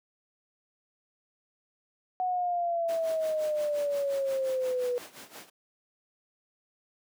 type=exponential sweep; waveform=sine; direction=down; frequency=740 to 487.4 Hz; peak=-26 dBFS; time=2.2-4.98 s; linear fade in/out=0 ms
type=noise with tremolo; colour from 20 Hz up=pink; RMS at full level=-43 dBFS; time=2.88-5.5 s; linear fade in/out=10 ms; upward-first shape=sine; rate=5.7 Hz; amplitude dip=80%
effects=high-pass 300 Hz 12 dB/octave